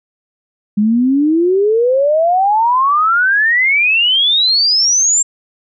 sine exponential sweep, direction up, 203 to 7500 Hz, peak -9 dBFS, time 0.77-5.23 s, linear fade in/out 10 ms, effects none

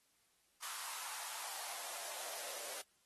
white noise with high-pass filter sweep, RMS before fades -45 dBFS, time 0.62-2.82 s, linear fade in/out 10 ms, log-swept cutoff 1100 to 510 Hz, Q 2.9, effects white hiss -75 dBFS RMS until 3.05 s + AAC 32 kbps

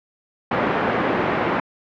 pink band-pass noise, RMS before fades -21 dBFS, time 0.51-1.6 s, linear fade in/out 5 ms, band 230 to 1800 Hz, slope 12 dB/octave, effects low-pass 3000 Hz 12 dB/octave

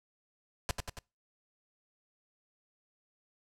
pink noise with echo, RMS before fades -31 dBFS, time 0.69-0.71 s, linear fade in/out 0 ms, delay 93 ms, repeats 3, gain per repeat -4 dB, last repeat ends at 0.989 s, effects noise-tail reverb RT60 0.3 s tail -26 dB re dry + low-pass 10000 Hz 12 dB/octave

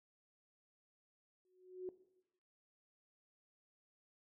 sine tone with exponential growth, 367.9 Hz, F#4, 10 cents flat, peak -38 dBFS, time 1.45-1.89 s, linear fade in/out 1 ms, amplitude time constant 94 ms, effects noise-tail reverb RT60 0.9 s tail -17 dB re dry

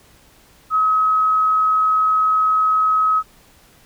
sine tone, 1276 Hz, D#6, 43 cents sharp, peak -13 dBFS, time 0.7-3.23 s, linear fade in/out 50 ms, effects pink hiss -51 dBFS RMS until 3.85 s

